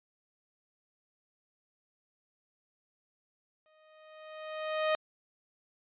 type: tone with exponential growth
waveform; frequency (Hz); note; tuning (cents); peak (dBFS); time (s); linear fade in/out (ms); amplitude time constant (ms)
sawtooth; 622.3; D#5; 0; -21; 3.66-4.95; 0; 280
effects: resampled to 8000 Hz